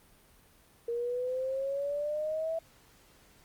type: exponential sweep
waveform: sine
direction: up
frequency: 466.2 to 659.3 Hz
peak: -30 dBFS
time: 0.88-2.59 s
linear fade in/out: 5 ms
effects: pink hiss -61 dBFS RMS until 3.44 s + Opus 32 kbps